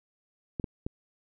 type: clicks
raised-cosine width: 3 ms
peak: -19 dBFS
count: 3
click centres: 0.598 / 0.642 / 0.865 s
effects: none